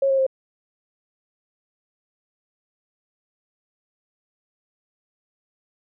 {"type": "tone with pitch steps", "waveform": "sine", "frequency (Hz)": [546, 537.9, 529.8], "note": ["C#5", "C5", "C5"], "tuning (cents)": [-26, 48, 22], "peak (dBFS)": -16, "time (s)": [0.02, 0.266], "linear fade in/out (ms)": 5, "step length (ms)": 82, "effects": []}